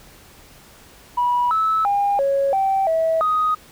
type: tone with pitch steps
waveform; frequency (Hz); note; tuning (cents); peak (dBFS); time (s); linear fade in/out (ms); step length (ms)
sine; 974 / 1304 / 807 / 552 / 776 / 649 / 1250; B5 / E6 / G#5 / C#5 / G5 / E5 / D#6; -24 / -19 / -50 / -7 / -18 / -27 / +8; -15; 1.17-3.55; 10; 340
effects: tanh soft clip ceiling -11 dBFS + pink hiss -47 dBFS RMS until 3.71 s